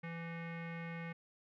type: tone with low-pass filter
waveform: square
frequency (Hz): 167.1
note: E3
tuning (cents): +24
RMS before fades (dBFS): -44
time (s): 0.03-1.13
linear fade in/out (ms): 10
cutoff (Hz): 2100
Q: 5
effects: none